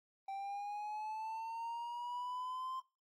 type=linear sweep; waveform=triangle; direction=up; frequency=778 to 1046.5 Hz; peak=-38 dBFS; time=0.28-2.8 s; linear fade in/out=5 ms; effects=noise-tail reverb RT60 0.3 s tail -21 dB re dry + AAC 48 kbps